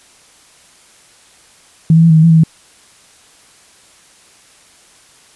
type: tone with pitch steps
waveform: sine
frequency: 161.2 / 163.8 / 166.4 / 159.2 / 158.2 / 166.4 / 161.7 / 160.4 Hz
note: E3 / E3 / E3 / D#3 / D#3 / E3 / E3 / E3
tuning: -38 / -11 / +17 / +40 / +29 / +17 / -33 / -47 cents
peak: -4 dBFS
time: 1.9-2.436 s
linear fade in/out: 2 ms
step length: 67 ms
effects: white hiss -46 dBFS RMS until 5.35 s + resampled to 24000 Hz